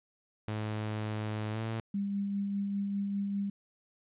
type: tone with pitch glide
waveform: sawtooth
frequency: 107.4 to 112.09 Hz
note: A2 to A2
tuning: -41 to +33 cents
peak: -29 dBFS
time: 0.48-1.8 s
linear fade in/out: 0 ms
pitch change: +74 cents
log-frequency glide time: 1.52-1.59 s
type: tone with tremolo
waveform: sine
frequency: 200 Hz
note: G3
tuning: 35 cents sharp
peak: -29 dBFS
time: 1.94-3.5 s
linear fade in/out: 5 ms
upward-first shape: sine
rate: 5 Hz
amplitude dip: 25%
effects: resampled to 8000 Hz + 11-bit